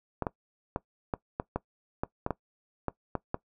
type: clicks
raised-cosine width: 1 ms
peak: -15 dBFS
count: 12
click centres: 0.223 / 0.268 / 0.761 / 1.138 / 1.399 / 1.56 / 2.035 / 2.264 / 2.307 / 2.883 / 3.153 / 3.344 s
effects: noise-tail reverb RT60 0.1 s tail -20 dB re dry